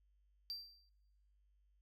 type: tone with exponential decay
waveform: triangle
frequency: 4699 Hz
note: D8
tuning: in tune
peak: -38 dBFS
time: 0.5-0.89 s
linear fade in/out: 0 ms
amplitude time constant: 84 ms
effects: noise-tail reverb RT60 1.0 s tail -26 dB re dry + added 50 Hz sine -70 dBFS peak until 1.81 s

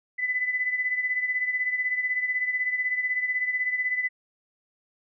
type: beating tone pair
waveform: sine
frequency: 2000 / 2016 Hz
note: B6 / B6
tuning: +21 / +35 cents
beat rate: 16 Hz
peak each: -25 / -31 dBFS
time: 0.18-4.09 s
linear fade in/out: 20 ms
effects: none

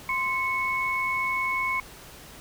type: tone pair together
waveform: sine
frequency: 1041 / 2206 Hz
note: C6 / C#7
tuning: -9 / -9 cents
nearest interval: octave + minor second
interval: 1300 cents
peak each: -28 / -26 dBFS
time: 0.09-1.8 s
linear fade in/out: 2 ms
effects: pink hiss -46 dBFS RMS until 2.4 s

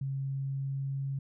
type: tone with pitch glide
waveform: sine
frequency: 136.1 to 136.97 Hz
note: C#3 to C#3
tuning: -31 to -20 cents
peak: -31 dBFS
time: 0.01-1.19 s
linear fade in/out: 5 ms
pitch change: +11 cents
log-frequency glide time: 0.26-1.05 s
effects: none

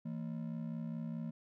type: ring-modulated tone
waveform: triangle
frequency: 196 Hz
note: G3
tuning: in tune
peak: -33 dBFS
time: 0.05-1.31 s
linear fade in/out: 10 ms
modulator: 32.4 Hz
effects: none

